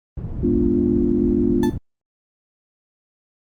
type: low-pass noise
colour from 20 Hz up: white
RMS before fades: -27 dBFS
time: 0.17-1.78 s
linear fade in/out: 5 ms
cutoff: 120 Hz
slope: 12 dB/octave
type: chord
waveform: sine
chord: G# diminished seventh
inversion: none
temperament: equal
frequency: 207.7 / 246.9 / 293.7 / 349.2 Hz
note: G#3 / B3 / D4 / F4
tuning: 0 / 0 / 0 / 0 cents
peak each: -23 / -20 / -22 / -21 dBFS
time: 0.43-1.7 s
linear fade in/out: 5 ms
type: tone with exponential decay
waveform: 35% pulse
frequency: 877 Hz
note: A5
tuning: 6 cents flat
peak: -21 dBFS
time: 1.63-1.78 s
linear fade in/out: 2 ms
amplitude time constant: 32 ms
effects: Opus 32 kbps